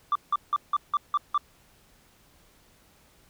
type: tone bursts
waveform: sine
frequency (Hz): 1174.7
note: D6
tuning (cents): 0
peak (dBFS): -18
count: 7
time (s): 0.12-1.378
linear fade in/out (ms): 2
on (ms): 34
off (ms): 170
effects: tanh soft clip ceiling -19 dBFS + pink hiss -60 dBFS RMS until 3.29 s